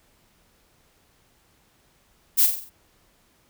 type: noise with echo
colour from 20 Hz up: violet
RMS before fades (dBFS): -17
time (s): 2.37-2.47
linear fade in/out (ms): 20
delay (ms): 46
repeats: 5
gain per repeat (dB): -6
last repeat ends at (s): 2.7
effects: pink hiss -62 dBFS RMS until 3.49 s